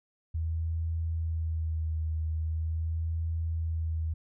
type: tone with vibrato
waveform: sine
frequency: 80.6 Hz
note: E2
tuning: 38 cents flat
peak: -28 dBFS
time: 0.34-4.14 s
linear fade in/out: 10 ms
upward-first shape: sine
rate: 0.42 Hz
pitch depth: 28 cents each way
effects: none